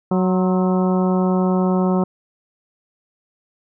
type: harmonic tone with a mistuned harmonic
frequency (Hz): 185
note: F#3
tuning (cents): 0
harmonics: 1 / 2 / 3 / 4 / 5 / 6 / 7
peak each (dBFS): -16 / -22 / -26 / -28 / -30 / -32 / -33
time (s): 0.11-2.04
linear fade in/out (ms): 5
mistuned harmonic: 6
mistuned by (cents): -63
effects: none